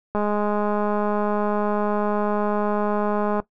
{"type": "click train", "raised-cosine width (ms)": 1, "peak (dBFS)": -11, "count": 677, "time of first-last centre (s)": [0.15, 3.4], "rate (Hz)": 208, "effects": ["noise-tail reverb RT60 0.1 s tail -17 dB re dry"]}